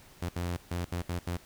sawtooth tone bursts at uneven times, 87.5 Hz, F2, 4 cents sharp, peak -27 dBFS, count 6, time 0.22-0.29 / 0.36-0.57 / 0.71-0.85 / 0.92-1.02 / 1.09-1.19 / 1.27-1.37 s, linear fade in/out 5 ms, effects pink hiss -56 dBFS RMS until 1.45 s

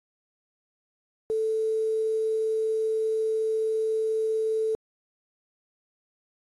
sine tone with quantisation, 440 Hz, A4, in tune, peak -23 dBFS, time 1.3-4.75 s, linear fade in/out 0 ms, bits 8, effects AAC 32 kbps

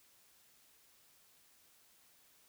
silence, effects white hiss -67 dBFS RMS until 2.48 s

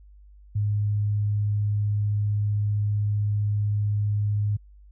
sine tone, 103.83 Hz, G#2, in tune, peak -21 dBFS, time 0.55-4.57 s, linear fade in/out 10 ms, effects added 50 Hz sine -47 dBFS peak until 4.91 s

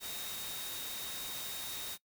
sine tone in noise, 3729 Hz, A#7, in tune, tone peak -44 dBFS, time 0-1.98 s, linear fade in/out 50 ms, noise white, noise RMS -42 dBFS, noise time 0-1.98 s, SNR -5 dB, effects noise-tail reverb RT60 0.1 s tail -22 dB re dry

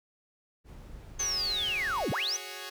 brown noise, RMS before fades -46 dBFS, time 0.64-2.07 s, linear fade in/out 50 ms
5% pulse chord, F# suspended second, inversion none, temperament equal, 370 / 415.3 / 554.4 Hz, F#4 / G#4 / C#5, 0 / 0 / 0 cents, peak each -32 dBFS, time 1.19-2.7 s, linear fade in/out 10 ms
sine linear two-way sweep, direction down then up, 6330 to 82.41 to 6330 Hz, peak -28 dBFS, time 1.19-2.37 s, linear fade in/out 10 ms, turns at 2.11 s
effects none

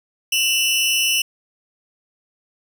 sawtooth tone pair together, 2700 / 2942 Hz, E7 / F#7, +41 / -11 cents, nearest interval minor second, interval 148 cents, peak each -16 dBFS, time 0.32-1.22 s, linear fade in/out 5 ms, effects none

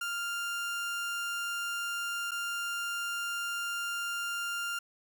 30% pulse tone with dropouts, 1396.9 Hz, F6, in tune, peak -30 dBFS, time 0.01-4.79 s, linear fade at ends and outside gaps 5 ms, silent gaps 2.31-2.316 s, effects none

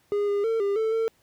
triangle tone with pitch steps, 409.9 / 405.6 / 452 / 400.6 / 442.5 / 450.4 Hz, G#4 / G#4 / A4 / G4 / A4 / A4, -23 / -41 / +47 / +38 / +10 / +40 cents, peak -20 dBFS, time 0.12-1.08 s, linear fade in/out 0 ms, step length 160 ms, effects pink hiss -64 dBFS RMS until 1.22 s + high-pass 60 Hz 12 dB/octave

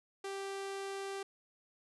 sawtooth tone, 392 Hz, G4, in tune, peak -35 dBFS, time 0.24-1.23 s, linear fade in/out 5 ms, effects resampled to 24000 Hz

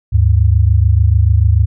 sine tone pair together, 75.14 / 102 Hz, D2 / G#2, +40 / -31 cents, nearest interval perfect fourth, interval 529 cents, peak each -10 dBFS, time 0.12-1.66 s, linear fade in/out 20 ms, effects none

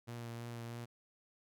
sawtooth tone with vibrato, 117.7 Hz, A#2, 17 cents sharp, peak -39 dBFS, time 0.07-0.86 s, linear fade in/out 20 ms, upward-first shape triangle, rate 3.1 Hz, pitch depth 21 cents each way, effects none

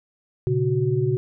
sine tone cluster, 120.1 / 139.5 / 370.8 Hz, B2 / C#3 / F#4, -48 / +11 / +4 cents, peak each -23 dBFS, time 0.47-1.17 s, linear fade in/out 0 ms, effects none

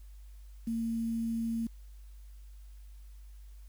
sine tone with quantisation, 228.4 Hz, A#3, 35 cents flat, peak -30 dBFS, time 0.67-1.67 s, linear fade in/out 5 ms, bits 9, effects added 50 Hz sine -47 dBFS peak until 3.68 s + white hiss -68 dBFS RMS until 3.68 s

